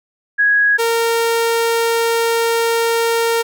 sine / sawtooth tone pair in turn, 1661.2 / 461.1 Hz, G#6 / A#4, 0 / -19 cents, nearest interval octave + minor seventh, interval 2219 cents, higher first, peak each -10 dBFS, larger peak neither, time 0.38-0.78 / 0.78-3.43 s, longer second, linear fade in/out 20 ms, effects none

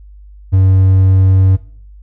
triangle tone, 94.9 Hz, F#2, 44 cents sharp, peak -4 dBFS, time 0.52-1.57 s, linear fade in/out 20 ms, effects noise-tail reverb RT60 0.5 s tail -18 dB re dry + added 50 Hz sine -34 dBFS peak until 2.02 s

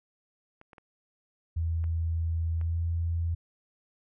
clicks, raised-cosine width 0.5 ms, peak -35 dBFS, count 5, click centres 0.614 / 0.732 / 0.782 / 1.841 / 2.613 s
sine tone with pitch glide, 82.41 to 83.95 Hz, E2 to E2, 0 to +32 cents, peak -26 dBFS, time 1.56-3.35 s, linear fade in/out 10 ms, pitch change +32 cents, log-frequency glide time 2.62-2.78 s
effects none

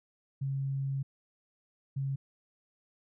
sine tone bursts at uneven times, 136.5 Hz, C#3, 26 cents flat, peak -30 dBFS, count 2, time 0.41-1.03 / 1.96-2.16 s, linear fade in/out 10 ms, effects none

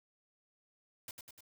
white noise with echo, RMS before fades -45 dBFS, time 1.08-1.11 s, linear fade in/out 2 ms, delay 99 ms, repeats 3, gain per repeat -4 dB, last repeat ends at 1.407 s, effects none

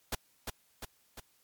pink noise with echo, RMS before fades -33 dBFS, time 0.12-0.15 s, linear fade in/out 5 ms, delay 350 ms, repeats 3, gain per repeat -4 dB, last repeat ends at 1.2 s, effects white hiss -69 dBFS RMS until 1.43 s + MP3 96 kbps

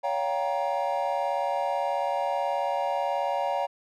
triangle chord, G half-diminished seventh, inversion second, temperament just, 564.5 / 705.6 / 784 / 940.8 Hz, Db5 / F5 / G5 / Bb5, +31 / +18 / 0 / +16 cents, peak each -28 / -29 / -29 / -29 dBFS, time 0.03-3.67 s, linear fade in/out 20 ms, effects none

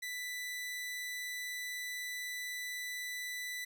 sawtooth tone, 1984 Hz, B6, 7 cents sharp, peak -35 dBFS, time 0.02-3.65 s, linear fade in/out 10 ms, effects none

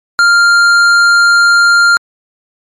triangle tone with hard clipping, 1396.9 Hz, F6, in tune, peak -6 dBFS, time 0.19-1.97 s, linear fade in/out 0 ms, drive 13 dB, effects MP3 64 kbps

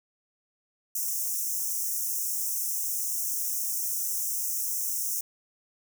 white high-pass noise, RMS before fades -30 dBFS, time 0.95-5.21 s, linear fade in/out 5 ms, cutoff 5500 Hz, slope 96 dB/octave, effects none

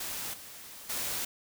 white noise with level steps, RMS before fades -37 / -47 / -34 dBFS, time 0-1.25 s, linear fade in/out 5 ms, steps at 0.33 / 0.89 s, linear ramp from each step 10 ms, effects none

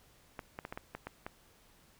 clicks, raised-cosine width 0.5 ms, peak -25 dBFS, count 8, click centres 0.392 / 0.589 / 0.651 / 0.725 / 0.775 / 0.95 / 1.07 / 1.265 s, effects pink hiss -64 dBFS RMS until 1.99 s

